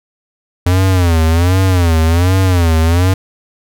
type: tone with vibrato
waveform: square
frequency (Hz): 87.31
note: F2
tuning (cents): 0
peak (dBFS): -9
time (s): 0.66-3.14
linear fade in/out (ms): 5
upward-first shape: sine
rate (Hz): 1.3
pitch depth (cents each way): 150
effects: none